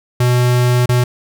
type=tone with dropouts; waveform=square; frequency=123.47 Hz; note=B2; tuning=in tune; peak=-11 dBFS; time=0.2-1.04 s; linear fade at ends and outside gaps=5 ms; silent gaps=0.859-0.891 s; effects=none